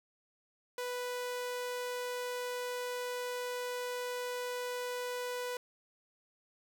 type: tone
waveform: sawtooth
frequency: 493.9 Hz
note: B4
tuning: in tune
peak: -32 dBFS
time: 0.78-5.57 s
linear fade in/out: 2 ms
effects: none